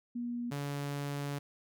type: tone pair in turn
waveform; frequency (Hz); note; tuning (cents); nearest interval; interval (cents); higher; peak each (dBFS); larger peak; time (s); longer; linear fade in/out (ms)
sine / sawtooth; 240 / 142.7; B3 / D3; -49 / -49; major sixth; 900; first; -34 / -31; second; 0.15-0.51 / 0.51-1.39; second; 10
effects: none